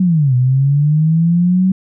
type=linear two-way sweep; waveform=sine; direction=down then up; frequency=190.2 to 123.47 to 190.2 Hz; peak=-9 dBFS; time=0-1.72 s; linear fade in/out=5 ms; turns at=0.35 s; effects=none